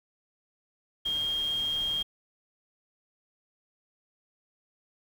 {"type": "tone in noise", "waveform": "sine", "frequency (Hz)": 3226, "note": "G7", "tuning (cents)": 49, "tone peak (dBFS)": -27, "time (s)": [1.05, 2.03], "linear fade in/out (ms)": 10, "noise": "pink", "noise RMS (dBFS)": -45, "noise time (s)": [1.05, 2.03], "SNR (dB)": 15, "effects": []}